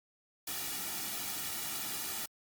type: noise with comb filter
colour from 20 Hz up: white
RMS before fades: -38 dBFS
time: 0.47-2.26 s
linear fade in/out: 5 ms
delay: 1.9 ms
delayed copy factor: -0.65
effects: Opus 48 kbps

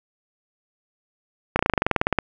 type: slowing click train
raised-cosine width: 0.5 ms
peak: -3 dBFS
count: 15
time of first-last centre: 1.56-2.187 s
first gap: 32 ms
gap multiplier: 1.05
effects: none

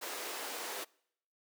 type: high-pass noise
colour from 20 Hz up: pink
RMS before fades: -41 dBFS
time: 0.01-0.85 s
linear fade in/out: 20 ms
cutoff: 360 Hz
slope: 24 dB/octave
effects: noise-tail reverb RT60 0.7 s tail -25 dB re dry

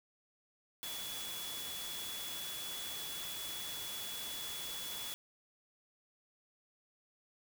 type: tone in noise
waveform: sine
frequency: 3400 Hz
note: G#7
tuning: 40 cents sharp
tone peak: -44 dBFS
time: 0.83-5.14 s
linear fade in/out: 0 ms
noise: white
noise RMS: -44 dBFS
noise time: 0.83-5.14 s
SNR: -3 dB
effects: none

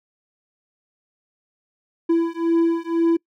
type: beating tone pair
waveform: triangle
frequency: 332.4 / 334.4 Hz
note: E4 / E4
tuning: +15 / +25 cents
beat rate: 2 Hz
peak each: -18 dBFS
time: 2.09-3.17 s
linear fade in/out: 10 ms
effects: noise-tail reverb RT60 0.1 s tail -26 dB re dry

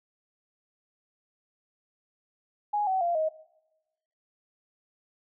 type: tone with pitch steps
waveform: sine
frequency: 830.6 / 757.3 / 690.4 / 629.5 Hz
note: G#5 / F#5 / F5 / D#5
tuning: 0 / +40 / -20 / +20 cents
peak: -24 dBFS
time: 2.73-3.29 s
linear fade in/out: 10 ms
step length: 140 ms
effects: noise-tail reverb RT60 1.0 s tail -22 dB re dry

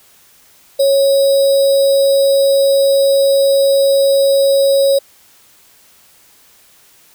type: tone with sample-and-hold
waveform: sine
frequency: 550 Hz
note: C#5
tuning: 14 cents flat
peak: -8 dBFS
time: 0.79-4.99 s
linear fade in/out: 10 ms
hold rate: 4410 Hz
effects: white hiss -48 dBFS RMS until 7.14 s

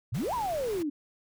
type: exponential two-way sweep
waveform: sine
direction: up then down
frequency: 96.9 to 1028 to 276.4 Hz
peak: -28 dBFS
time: 0.12-0.9 s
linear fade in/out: 10 ms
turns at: 0.34 s
type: noise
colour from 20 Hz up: pink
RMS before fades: -43 dBFS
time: 0.14-0.83 s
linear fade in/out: 10 ms
effects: none

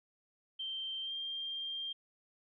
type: tone with pitch glide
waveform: sine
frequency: 3136 to 3189 Hz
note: G7 to G7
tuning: 0 to +29 cents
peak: -37 dBFS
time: 0.59-1.93 s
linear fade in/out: 10 ms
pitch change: +29 cents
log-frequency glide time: 1.02-1.12 s
effects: none

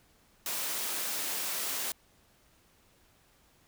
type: high-pass noise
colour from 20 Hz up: white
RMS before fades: -34 dBFS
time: 0.46-1.92 s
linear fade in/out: 2 ms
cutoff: 240 Hz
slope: 12 dB/octave
effects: pink hiss -65 dBFS RMS until 3.67 s

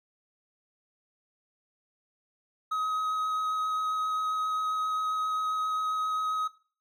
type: tone with vibrato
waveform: triangle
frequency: 1267 Hz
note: D#6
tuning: 31 cents sharp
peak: -25 dBFS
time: 2.71-6.48 s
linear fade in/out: 10 ms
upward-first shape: triangle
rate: 7.5 Hz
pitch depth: 9 cents each way
effects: noise-tail reverb RT60 0.4 s tail -17 dB re dry

